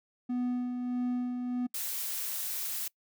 triangle tone with tremolo, 247.2 Hz, B3, 2 cents sharp, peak -26 dBFS, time 0.29-1.67 s, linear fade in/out 10 ms, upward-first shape sine, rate 1.6 Hz, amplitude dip 40%
blue noise, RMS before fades -35 dBFS, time 1.74-2.88 s, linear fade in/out 5 ms
effects noise-tail reverb RT60 0.1 s tail -24 dB re dry

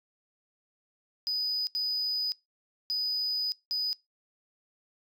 sine tone bursts at uneven times, 4978 Hz, D#8, in tune, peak -25 dBFS, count 4, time 1.27-1.67 / 1.75-2.32 / 2.9-3.52 / 3.71-3.93 s, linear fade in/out 0 ms, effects noise-tail reverb RT60 0.2 s tail -24 dB re dry + tanh soft clip ceiling -26 dBFS

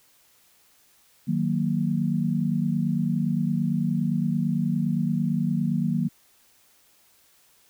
sine chord, D# minor, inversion none, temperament equal, 155.56 / 185 / 233.1 Hz, D#3 / F#3 / A#3, 0 / 0 / 0 cents, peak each -26 dBFS, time 1.27-6.09 s, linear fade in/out 20 ms, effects white hiss -60 dBFS RMS until 7.69 s

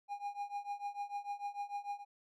triangle tone with tremolo, 813 Hz, G#5, 37 cents flat, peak -33 dBFS, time 0.08-2.05 s, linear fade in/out 50 ms, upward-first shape triangle, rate 6.7 Hz, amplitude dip 95%, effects none

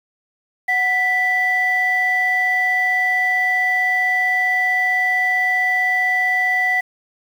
sine tone pair together, 740 / 1975.5 Hz, F#5 / B6, 0 / 0 cents, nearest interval octave + perfect fourth, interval 1700 cents, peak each -21 / -15 dBFS, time 0.68-6.81 s, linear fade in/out 10 ms, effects tanh soft clip ceiling -9 dBFS + 7-bit

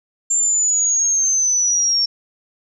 sine linear sweep, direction down, 7320 to 5460 Hz, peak -14 dBFS, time 0.3-2.06 s, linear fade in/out 10 ms, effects none

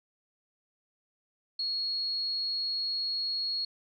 sine tone, 4317 Hz, C#8, 47 cents flat, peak -29 dBFS, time 1.59-3.65 s, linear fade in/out 5 ms, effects none

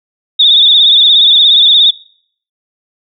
sine tone with vibrato, 3600 Hz, A7, 39 cents sharp, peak -3 dBFS, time 0.39-1.91 s, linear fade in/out 10 ms, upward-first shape sine, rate 17 Hz, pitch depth 78 cents each way, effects noise-tail reverb RT60 0.6 s tail -23 dB re dry

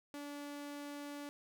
sawtooth tone, 288.6 Hz, D4, 30 cents flat, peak -40 dBFS, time 0.14-1.29 s, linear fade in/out 0 ms, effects none

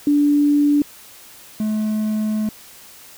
sine / triangle tone pair in turn, 290.9 / 214.9 Hz, D4 / A3, -16 / -41 cents, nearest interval perfect fourth, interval 525 cents, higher first, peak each -12 / -16 dBFS, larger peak first, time 0.07-0.82 / 1.6-2.49 s, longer second, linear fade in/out 2 ms, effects white hiss -43 dBFS RMS until 3.17 s

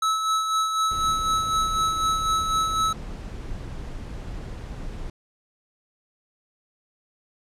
square tone with tremolo, 1300 Hz, E6, 24 cents flat, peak -20 dBFS, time 0.02-2.93 s, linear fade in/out 5 ms, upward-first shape sine, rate 4 Hz, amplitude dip 45%
brown noise, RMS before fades -34 dBFS, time 0.91-5.1 s, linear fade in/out 2 ms
effects low-pass 9000 Hz 12 dB/octave

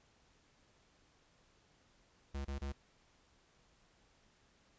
square tone bursts, 69.3 Hz, C#2, in tune, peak -39 dBFS, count 3, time 2.34-2.724 s, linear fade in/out 10 ms, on 110 ms, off 27 ms, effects pink hiss -70 dBFS RMS until 4.78 s + resampled to 16000 Hz

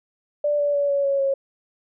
sine tone with pitch steps, 587.3 / 578.9 / 570.6 / 562.4 / 554.3 / 546.4 Hz, D5 / D5 / C#5 / C#5 / C#5 / C#5, 0 / -25 / +50 / +25 / 0 / -25 cents, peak -18 dBFS, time 0.44-1.34 s, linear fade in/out 5 ms, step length 150 ms, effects none

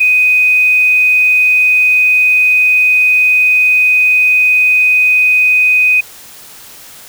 sine tone, 2500 Hz, D#7, 8 cents sharp, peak -6 dBFS, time 0-6.01 s, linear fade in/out 10 ms, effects white hiss -35 dBFS RMS until 7.08 s

